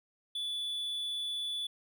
triangle tone, 3456 Hz, A7, 32 cents flat, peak -32 dBFS, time 0.35-1.67 s, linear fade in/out 5 ms, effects none

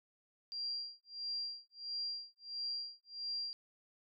sine tone with tremolo, 4757 Hz, D8, 21 cents sharp, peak -36 dBFS, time 0.52-3.53 s, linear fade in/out 0 ms, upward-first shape sine, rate 1.5 Hz, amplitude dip 100%, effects none

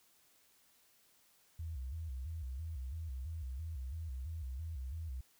sine tone with vibrato, 72.5 Hz, D2, 22 cents flat, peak -39 dBFS, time 1.59-5.21 s, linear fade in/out 5 ms, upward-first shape square, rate 3 Hz, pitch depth 200 cents each way, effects white hiss -69 dBFS RMS until 5.39 s

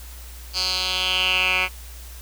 10% pulse tone with band-pass filter sweep, 185 Hz, F#3, in tune, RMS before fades -22 dBFS, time 0.53-1.69 s, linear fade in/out 50 ms, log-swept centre 4700 to 2200 Hz, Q 4.6, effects added 60 Hz sine -37 dBFS peak until 2.21 s + white hiss -44 dBFS RMS until 2.21 s

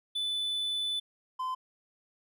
triangle tone pair in turn, 3495 / 1026.5 Hz, A7 / C6, -12 / -33 cents, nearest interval octave + major sixth, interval 2121 cents, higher first, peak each -28 / -29 dBFS, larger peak first, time 0.15-1 / 1.39-1.55 s, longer first, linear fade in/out 10 ms, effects none

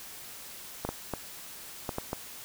clicks, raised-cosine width 1 ms, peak -17 dBFS, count 6, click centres 0.85 / 0.89 / 1.137 / 1.892 / 1.984 / 2.131 s, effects white hiss -45 dBFS RMS until 2.44 s

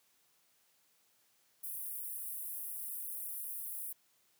pink high-pass noise, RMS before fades -42 dBFS, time 1.63-3.93 s, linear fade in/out 10 ms, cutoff 10000 Hz, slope 48 dB/octave, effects white hiss -72 dBFS RMS until 4.39 s + high-pass 100 Hz 12 dB/octave

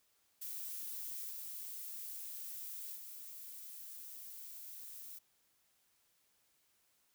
violet noise with level steps, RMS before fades -44 / -46 / -50 dBFS, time 0.41-5.19 s, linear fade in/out 10 ms, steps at 1.29 / 2.95 s, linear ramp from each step 20 ms, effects white hiss -75 dBFS RMS until 7.14 s

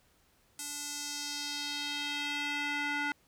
square tone with band-pass filter sweep, 290 Hz, D4, 22 cents flat, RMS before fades -36 dBFS, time 0.59-3.12 s, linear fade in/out 2 ms, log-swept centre 8400 to 1700 Hz, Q 1.8, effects pink hiss -68 dBFS RMS until 3.27 s

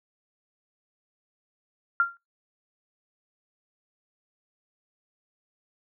sine tone with exponential decay, 1386 Hz, F6, 14 cents flat, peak -15 dBFS, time 2-2.17 s, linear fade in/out 1 ms, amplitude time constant 36 ms, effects noise-tail reverb RT60 0.2 s tail -20 dB re dry

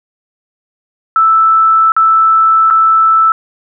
sine tone with dropouts, 1318.5 Hz, E6, in tune, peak -5 dBFS, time 1.16-3.32 s, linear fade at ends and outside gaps 1 ms, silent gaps 1.92-1.965 / 2.702-2.708 s, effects none

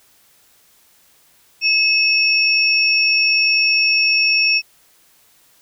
sine tone pair together, 2584 / 5475 Hz, E7 / F8, -35 / -35 cents, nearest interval octave + minor second, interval 1300 cents, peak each -14 / -17 dBFS, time 1.61-4.62 s, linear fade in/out 50 ms, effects white hiss -54 dBFS RMS until 5.61 s

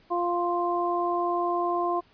harmonic tone, 349.2 Hz, F4, in tune, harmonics 1 / 2 / 3, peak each -28 / -28 / -28 dBFS, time 0.1-2.01 s, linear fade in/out 20 ms, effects pink hiss -60 dBFS RMS until 2.13 s + resampled to 11025 Hz

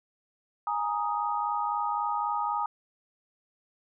sine chord, Ab suspended second, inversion none, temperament just, 830.6 / 934.4 / 1245.9 Hz, Ab5 / Bb5 / Eb6, 0 / +4 / +2 cents, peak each -31 dBFS, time 0.67-2.66 s, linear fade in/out 2 ms, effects none

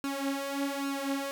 sawtooth tone with flanger, 277.2 Hz, C#4, in tune, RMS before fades -33 dBFS, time 0.04-1.31 s, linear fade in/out 0 ms, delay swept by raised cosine 0.73 to 5.33 ms, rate 1.2 Hz, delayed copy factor +0.75, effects none

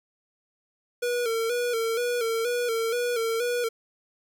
square tone with vibrato, 469.2 Hz, A#4, 11 cents sharp, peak -25 dBFS, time 1.02-3.69 s, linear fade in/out 10 ms, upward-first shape square, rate 2.1 Hz, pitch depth 58 cents each way, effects 10-bit

